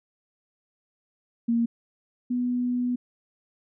sine tone pair in turn, 233.1 / 246.4 Hz, A#3 / B3, 0 / -4 cents, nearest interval minor second, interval 96 cents, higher second, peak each -20 / -23 dBFS, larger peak first, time 1.48-1.66 / 2.3-2.96 s, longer second, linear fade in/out 10 ms, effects none

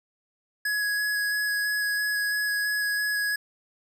square tone with vibrato, 1675 Hz, G#6, 14 cents sharp, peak -25 dBFS, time 0.65-3.36 s, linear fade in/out 5 ms, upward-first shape square, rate 3 Hz, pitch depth 8 cents each way, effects none

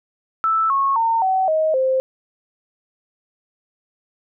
sine tone with pitch steps, 1318.5 / 1096 / 911 / 757.3 / 629.5 / 523.2 Hz, E6 / C#6 / A#5 / F#5 / D#5 / C5, 0 / -20 / -40 / +40 / +20 / 0 cents, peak -15 dBFS, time 0.44-2 s, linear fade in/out 0 ms, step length 260 ms, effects none

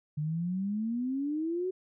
sine exponential sweep, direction up, 146.83 to 378.6 Hz, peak -29 dBFS, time 0.17-1.71 s, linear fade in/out 10 ms, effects none

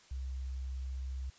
sine tone, 65.41 Hz, C2, in tune, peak -36 dBFS, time 0.11-1.3 s, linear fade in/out 5 ms, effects white hiss -61 dBFS RMS until 1.38 s + resampled to 16000 Hz

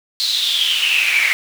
brown noise with high-pass filter sweep, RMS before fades -17 dBFS, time 0.2-1.33 s, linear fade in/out 0 ms, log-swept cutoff 4200 to 2100 Hz, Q 9.3, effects none

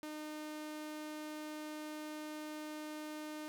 sawtooth tone, 305.1 Hz, D#4, 34 cents flat, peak -39 dBFS, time 0.03-3.48 s, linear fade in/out 0 ms, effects none

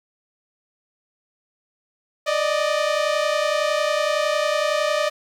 sawtooth tone pair together, 587.3 / 618.2 Hz, D5 / D#5, 0 / -11 cents, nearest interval minor second, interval 89 cents, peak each -18 dBFS, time 2.26-5.1 s, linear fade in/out 20 ms, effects low-pass 6000 Hz 12 dB/octave + 8-bit

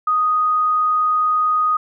sine tone, 1244.5 Hz, D#6, in tune, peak -14 dBFS, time 0.07-1.77 s, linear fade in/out 5 ms, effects none

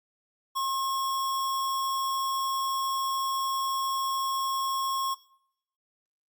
sine tone with sample-and-hold, 1073 Hz, C6, 43 cents sharp, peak -26 dBFS, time 0.55-5.15 s, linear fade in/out 20 ms, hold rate 4410 Hz, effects noise-tail reverb RT60 0.7 s tail -19 dB re dry + Opus 48 kbps

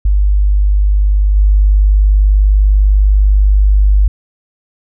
sine tone with level steps, 50.1 Hz, G1, 38 cents sharp, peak -7 / -5 dBFS, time 0.05-4.08 s, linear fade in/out 5 ms, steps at 1.35 s, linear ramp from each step 20 ms, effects none

